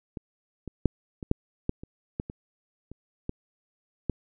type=clicks; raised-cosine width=3 ms; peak=-22 / -23 / -7 / -23 / -8 / -12 / -27 / -16 / -23 / -28 / -17 / -13 dBFS; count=12; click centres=0.172 / 0.677 / 0.857 / 1.228 / 1.314 / 1.694 / 1.835 / 2.199 / 2.299 / 2.916 / 3.294 / 4.097 s; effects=none